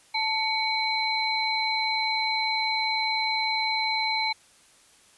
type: tone cluster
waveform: sine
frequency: 879 / 2240 / 4065 Hz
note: A5 / C#7 / B7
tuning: -2 / +18 / +49 cents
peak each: -28 dBFS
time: 0.14-4.33 s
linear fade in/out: 10 ms
effects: white hiss -57 dBFS RMS until 5.17 s + resampled to 24000 Hz